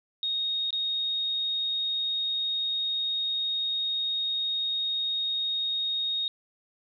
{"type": "tone with dropouts", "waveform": "sine", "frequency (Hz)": 3729, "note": "A#7", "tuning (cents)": 0, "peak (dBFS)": -26, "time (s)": [0.23, 6.28], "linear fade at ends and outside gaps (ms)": 1, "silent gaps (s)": [0.706, 0.728], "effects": []}